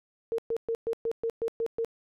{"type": "tone bursts", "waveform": "sine", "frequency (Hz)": 457.7, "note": "A#4", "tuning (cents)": -32, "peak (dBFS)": -26, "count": 9, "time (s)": [0.32, 1.847], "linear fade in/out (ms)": 0, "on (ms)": 63, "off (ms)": 120, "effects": []}